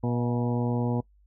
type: harmonic tone with a mistuned harmonic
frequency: 120.5 Hz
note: B2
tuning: 42 cents flat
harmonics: 1 / 2 / 3 / 4 / 5 / 6 / 7 / 8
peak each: -27 / -28 / -36 / -34 / -40 / -42 / -39 / -41 dBFS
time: 0.03-1.01 s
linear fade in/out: 10 ms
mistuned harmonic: 5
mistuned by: +49 cents
effects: noise-tail reverb RT60 0.1 s tail -23 dB re dry + added 50 Hz sine -57 dBFS peak until 1.26 s